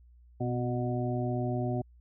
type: harmonic tone with a mistuned harmonic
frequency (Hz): 122.4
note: B2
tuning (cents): -15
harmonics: 1 / 2 / 3 / 5 / 6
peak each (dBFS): -31 / -34 / -36 / -38 / -39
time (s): 0.4-1.82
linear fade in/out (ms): 10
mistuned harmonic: 2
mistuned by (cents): +36
effects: added 60 Hz sine -54 dBFS peak until 2 s